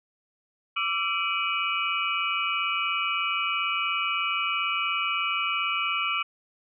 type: tone cluster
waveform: sine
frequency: 1165 / 1341 / 2320 / 2503 / 2934 Hz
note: D6 / E6 / D7 / D#7 / F#7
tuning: -14 / +29 / -22 / +10 / -15 cents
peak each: -31 dBFS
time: 0.76-6.23 s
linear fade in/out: 10 ms
effects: none